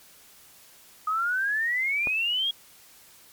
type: exponential sweep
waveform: sine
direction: up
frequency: 1239 to 3322 Hz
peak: -23 dBFS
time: 1.07-2.51 s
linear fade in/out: 5 ms
type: click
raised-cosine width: 1 ms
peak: -19 dBFS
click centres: 2.072 s
effects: white hiss -53 dBFS RMS until 3.32 s + MP3 96 kbps